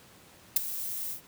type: noise with ADSR envelope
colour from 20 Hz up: violet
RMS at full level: -19 dBFS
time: 0.56-1.21 s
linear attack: 5 ms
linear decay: 14 ms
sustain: -16 dB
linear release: 100 ms
effects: pink hiss -55 dBFS RMS until 1.27 s + high-pass 80 Hz 12 dB/octave